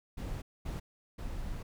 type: noise bursts at uneven times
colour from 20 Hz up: brown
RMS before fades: -38 dBFS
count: 3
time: 0.17-0.42 / 0.65-0.8 / 1.18-1.63 s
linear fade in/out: 10 ms
effects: none